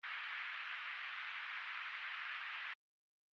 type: band-pass noise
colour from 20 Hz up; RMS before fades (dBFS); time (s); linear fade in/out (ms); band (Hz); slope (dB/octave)
white; -44; 0.03-2.74; 10; 1300 to 2600; 24
effects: low-pass 4000 Hz 12 dB/octave + Opus 32 kbps